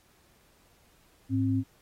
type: tone pair together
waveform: sine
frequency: 105.9 / 265.1 Hz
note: G#2 / C4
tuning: +34 / +23 cents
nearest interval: octave + major third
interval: 1589 cents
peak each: -27 / -26 dBFS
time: 1.29-1.64 s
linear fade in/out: 50 ms
effects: pink hiss -64 dBFS RMS until 1.81 s + AAC 48 kbps